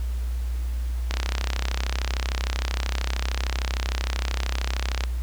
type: click train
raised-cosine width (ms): 0.2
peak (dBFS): -9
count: 131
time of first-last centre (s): 1.11-5.037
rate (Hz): 33.1
effects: added 60 Hz sine -24 dBFS peak until 5.22 s + pink hiss -47 dBFS RMS until 5.22 s